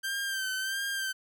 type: tone with vibrato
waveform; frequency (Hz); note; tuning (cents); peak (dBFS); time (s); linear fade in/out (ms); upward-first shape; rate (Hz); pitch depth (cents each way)
sawtooth; 1567; G6; -1; -27; 0.03-1.13; 20; sine; 1.5; 46
effects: none